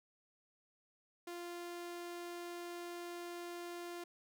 sawtooth tone, 347.8 Hz, F4, 7 cents flat, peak -40 dBFS, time 1.27-4.04 s, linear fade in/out 5 ms, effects none

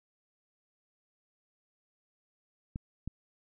clicks, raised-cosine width 5 ms, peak -24 dBFS, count 2, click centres 2.759 / 3.076 s, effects none

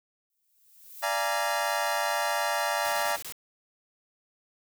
violet noise with exponential growth, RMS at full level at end -41 dBFS, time 0.3-1.04 s, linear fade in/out 1 ms, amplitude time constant 160 ms
25% pulse chord, Bb dominant seventh, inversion first, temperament equal with one note detuned, 587.3 / 686.1 / 830.6 / 932.3 Hz, D5 / F5 / Ab5 / Bb5, 0 / -31 / 0 / 0 cents, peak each -28 dBFS, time 1.02-3.17 s, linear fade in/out 20 ms
white noise bursts, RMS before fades -39 dBFS, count 5, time 2.85-3.323 s, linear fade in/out 0 ms, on 77 ms, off 22 ms
effects none

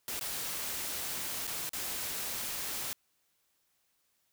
white noise with dropouts, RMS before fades -37 dBFS, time 0.08-2.93 s, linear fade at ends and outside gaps 0 ms, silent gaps 0.194-0.211 / 1.469-1.476 / 1.692-1.733 s, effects white hiss -75 dBFS RMS until 4.32 s

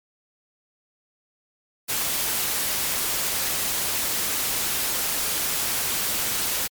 white noise, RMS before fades -25 dBFS, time 1.88-6.68 s, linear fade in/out 20 ms, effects MP3 96 kbps

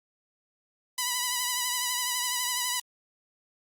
5% pulse tone with vibrato, 987.8 Hz, B5, in tune, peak -15 dBFS, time 0.98-2.8 s, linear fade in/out 5 ms, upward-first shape triangle, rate 12 Hz, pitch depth 46 cents each way, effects Opus 32 kbps

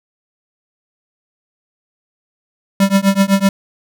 square tone with tremolo, 196 Hz, G3, in tune, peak -7 dBFS, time 2.8-3.49 s, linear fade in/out 2 ms, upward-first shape triangle, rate 7.9 Hz, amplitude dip 100%, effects none

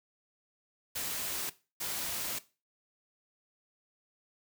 white noise bursts at uneven times, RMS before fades -36 dBFS, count 2, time 0.95-1.5 / 1.8-2.39 s, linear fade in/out 10 ms, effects noise-tail reverb RT60 0.3 s tail -17 dB re dry

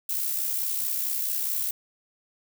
violet noise with amplitude modulation, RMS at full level -26 dBFS, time 0.09-1.71 s, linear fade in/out 5 ms, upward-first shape sine, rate 64.6 Hz, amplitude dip 45%, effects none

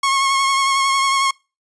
sawtooth tone with vibrato, 1090 Hz, C#6, 29 cents flat, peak -11 dBFS, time 0.03-1.31 s, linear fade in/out 5 ms, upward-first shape triangle, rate 11 Hz, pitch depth 30 cents each way, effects noise-tail reverb RT60 0.3 s tail -26 dB re dry + resampled to 22050 Hz

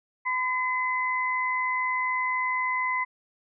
sine tone pair together, 1013 / 2036 Hz, B5 / C7, +44 / -48 cents, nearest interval octave, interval 1208 cents, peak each -27 dBFS, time 0.25-3.05 s, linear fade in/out 20 ms, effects none

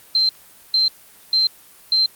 sine tone bursts, 4126 Hz, C8, 25 cents flat, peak -13 dBFS, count 4, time 0.15-2.06 s, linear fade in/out 2 ms, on 140 ms, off 450 ms, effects white hiss -47 dBFS RMS until 2.15 s + Opus 32 kbps

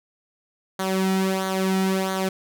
sawtooth tone with flanger, 190 Hz, F#3, 46 cents sharp, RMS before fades -23 dBFS, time 0.79-2.29 s, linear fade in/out 5 ms, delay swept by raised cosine 0.38 to 1.88 ms, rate 1.5 Hz, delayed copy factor -0.65, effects none

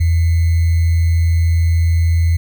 sine tone with sample-and-hold, 83.3 Hz, E2, 19 cents sharp, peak -10 dBFS, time 0-2.37 s, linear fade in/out 10 ms, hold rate 2100 Hz, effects none

